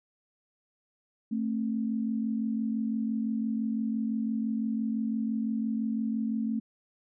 sine tone pair together, 221.8 / 267.7 Hz, A3 / C4, +14 / +40 cents, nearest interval minor third, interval 326 cents, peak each -28 / -34 dBFS, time 1.31-6.6 s, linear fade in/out 10 ms, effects none

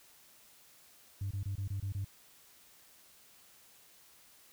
sine tone bursts, 98.4 Hz, G2, 7 cents sharp, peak -32 dBFS, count 7, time 1.21-2.047 s, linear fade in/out 5 ms, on 99 ms, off 24 ms, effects tanh soft clip ceiling -31 dBFS + white hiss -61 dBFS RMS until 4.52 s

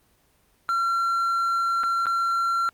triangle tone with dropouts, 1365 Hz, F6, 40 cents flat, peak -19 dBFS, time 0.69-2.69 s, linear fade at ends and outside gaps 0 ms, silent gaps 1.834-1.838 / 2.057-2.067 s, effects pink hiss -63 dBFS RMS until 2.73 s + Opus 24 kbps

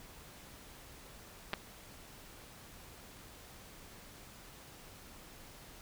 clicks, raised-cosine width 0.3 ms, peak -19 dBFS, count 2, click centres 1.533 / 1.538 s, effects pink hiss -54 dBFS RMS until 5.81 s

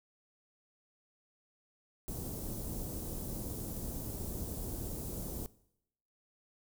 pink band-stop noise, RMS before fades -40 dBFS, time 2.08-5.46 s, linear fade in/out 0 ms, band 440 to 10000 Hz, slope 12 dB/octave, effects noise-tail reverb RT60 0.8 s tail -20 dB re dry

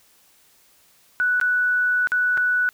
sine tone with dropouts, 1480 Hz, F#6, in tune, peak -17 dBFS, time 1.2-2.69 s, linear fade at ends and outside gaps 0 ms, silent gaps 1.4-1.413 / 2.072-2.119 / 2.373-2.377 s, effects white hiss -57 dBFS RMS until 2.73 s

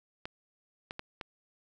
clicks, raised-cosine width 0.3 ms, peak -22 dBFS, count 4, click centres 0.255 / 0.909 / 0.994 / 1.212 s, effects none

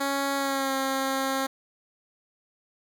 10% pulse tone with pitch glide, 277.2 to 268.2 Hz, C#4 to C4, 0 to +43 cents, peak -17 dBFS, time 0-1.47 s, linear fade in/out 10 ms, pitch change -57 cents, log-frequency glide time 0.36-0.74 s, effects none

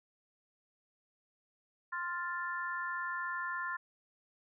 sine chord, F major, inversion second, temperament equal, 1046.5 / 1396.9 / 1760 Hz, C6 / F6 / A6, 0 / 0 / 0 cents, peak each -39 / -40 / -39 dBFS, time 1.92-3.77 s, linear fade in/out 10 ms, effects none

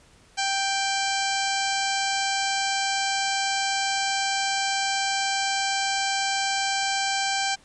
harmonic tone with a mistuned harmonic, 784 Hz, G5, in tune, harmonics 1 / 2 / 3 / 4 / 5 / 6 / 7 / 8 / 9 / 10, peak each -27 / -30 / -32 / -33 / -34 / -35 / -35 / -36 / -37 / -37 dBFS, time 0.37-7.56 s, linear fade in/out 20 ms, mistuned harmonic 5, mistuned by +64 cents, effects pink hiss -56 dBFS RMS until 7.64 s + resampled to 22050 Hz

